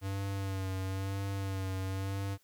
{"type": "tone with vibrato", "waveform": "square", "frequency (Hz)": 96.6, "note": "G2", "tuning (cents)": -25, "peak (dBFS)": -34, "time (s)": [0.01, 2.38], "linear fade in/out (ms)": 50, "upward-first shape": "sine", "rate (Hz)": 1, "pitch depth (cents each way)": 34, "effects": ["white hiss -70 dBFS RMS until 2.43 s"]}